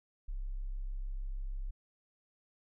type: tone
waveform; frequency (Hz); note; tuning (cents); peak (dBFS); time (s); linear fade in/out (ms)
sine; 33.24; C1; +28; -35; 0.28-1.71; 10
effects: none